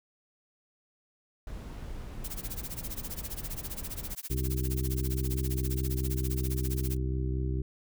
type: noise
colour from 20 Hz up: brown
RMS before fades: -40 dBFS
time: 1.47-4.15 s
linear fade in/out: 2 ms
type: noise with tremolo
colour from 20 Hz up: blue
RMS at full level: -37 dBFS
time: 2.24-6.97 s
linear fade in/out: 5 ms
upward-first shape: sine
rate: 15 Hz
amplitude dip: 100%
type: harmonic tone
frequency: 64.5 Hz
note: C2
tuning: 24 cents flat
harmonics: 1 / 2 / 3 / 4 / 5 / 6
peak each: -30 / -33 / -44 / -45 / -40 / -41 dBFS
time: 4.3-7.62 s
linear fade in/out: 5 ms
effects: none